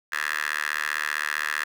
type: tone with high-pass filter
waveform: 10% pulse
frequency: 75.4 Hz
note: D2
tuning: 46 cents sharp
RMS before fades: -28 dBFS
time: 0.12-1.64 s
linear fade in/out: 5 ms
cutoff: 1600 Hz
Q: 6.9
effects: none